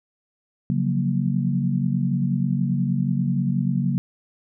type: chord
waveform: sine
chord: Gb major seventh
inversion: second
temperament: equal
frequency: 138.59 / 174.61 / 185 / 233.1 Hz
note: Db3 / F3 / Gb3 / Bb3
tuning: 0 / 0 / 0 / 0 cents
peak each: -23 / -29 / -24 / -26 dBFS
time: 0.7-3.98 s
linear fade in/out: 0 ms
effects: none